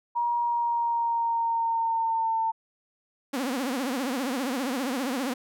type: tone with pitch glide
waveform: sine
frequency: 950 to 899.3 Hz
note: A#5 to A5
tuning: +33 to +38 cents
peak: -23 dBFS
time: 0.15-2.52 s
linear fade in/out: 20 ms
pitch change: -95 cents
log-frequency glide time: 0.39-2.36 s
type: tone with vibrato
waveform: sawtooth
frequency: 260.2 Hz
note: C4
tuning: 9 cents flat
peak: -23 dBFS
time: 3.33-5.34 s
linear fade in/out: 10 ms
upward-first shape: triangle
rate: 15 Hz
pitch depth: 200 cents each way
effects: none